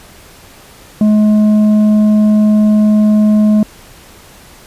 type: tone with tanh clipping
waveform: triangle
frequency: 212.2 Hz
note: G#3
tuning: 38 cents sharp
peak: -7 dBFS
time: 1.01-3.63 s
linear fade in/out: 2 ms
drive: 10 dB
effects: pink hiss -39 dBFS RMS until 4.66 s + resampled to 32000 Hz